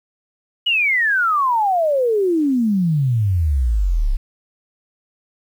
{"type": "exponential sweep", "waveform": "sine", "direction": "down", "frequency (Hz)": [2960, 31.28], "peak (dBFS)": -14, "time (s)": [0.66, 4.17], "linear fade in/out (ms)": 10, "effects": ["8-bit"]}